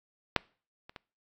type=clicks; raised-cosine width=0.3 ms; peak=-6 / -30 / -26 dBFS; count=3; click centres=0.363 / 0.895 / 0.962 s; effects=noise-tail reverb RT60 0.4 s tail -25 dB re dry + AAC 48 kbps